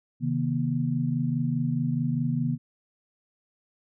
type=tone cluster; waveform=sine; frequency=132.9 / 157.7 / 239 Hz; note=C3 / D#3 / A#3; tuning=+27 / +24 / +43 cents; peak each=-28 dBFS; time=0.2-2.58 s; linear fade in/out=50 ms; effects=none